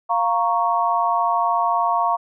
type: chord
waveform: sine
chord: Bb minor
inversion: second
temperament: equal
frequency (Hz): 698.5 / 932.3 / 1108.7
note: F5 / Bb5 / Db6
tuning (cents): 0 / 0 / 0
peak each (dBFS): -21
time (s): 0.09-2.17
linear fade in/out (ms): 20
effects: none